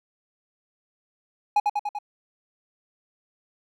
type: tone with echo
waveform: triangle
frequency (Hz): 830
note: G#5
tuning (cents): -1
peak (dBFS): -14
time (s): 1.56-1.6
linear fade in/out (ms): 5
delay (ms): 97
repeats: 4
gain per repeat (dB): -3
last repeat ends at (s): 1.988
effects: none